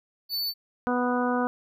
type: tone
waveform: square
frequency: 4496 Hz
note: C#8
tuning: 24 cents sharp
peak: -27 dBFS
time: 0.29-0.54 s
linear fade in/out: 50 ms
type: harmonic tone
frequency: 246.9 Hz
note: B3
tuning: in tune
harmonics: 1 / 2 / 3 / 4 / 5 / 6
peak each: -26 / -29 / -31 / -32 / -33 / -34 dBFS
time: 0.87-1.47 s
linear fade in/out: 0 ms
effects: none